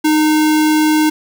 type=tone with sample-and-hold; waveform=sine; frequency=308.7 Hz; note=D#4; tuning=14 cents flat; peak=-9 dBFS; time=0.04-1.1 s; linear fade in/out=10 ms; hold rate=1225 Hz; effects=none